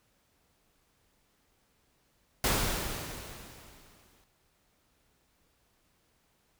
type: noise with exponential decay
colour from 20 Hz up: pink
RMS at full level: -26 dBFS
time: 2.44-4.24 s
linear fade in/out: 1 ms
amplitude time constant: 390 ms
effects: pink hiss -71 dBFS RMS until 6.59 s